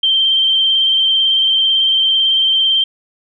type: tone with vibrato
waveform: sine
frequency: 3136 Hz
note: G7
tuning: in tune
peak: -10 dBFS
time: 0.03-2.84 s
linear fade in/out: 5 ms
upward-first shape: sine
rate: 18 Hz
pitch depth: 25 cents each way
effects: none